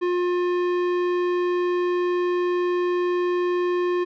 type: tone with tanh clipping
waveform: sine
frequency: 355.6 Hz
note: F4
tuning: 31 cents sharp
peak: -22 dBFS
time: 0.01-4.05 s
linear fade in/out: 20 ms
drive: 15 dB
effects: none